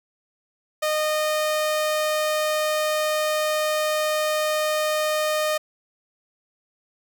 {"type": "tone", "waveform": "sawtooth", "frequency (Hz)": 614, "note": "D#5", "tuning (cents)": -23, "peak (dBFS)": -17, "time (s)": [0.82, 5.58], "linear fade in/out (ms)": 10, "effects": []}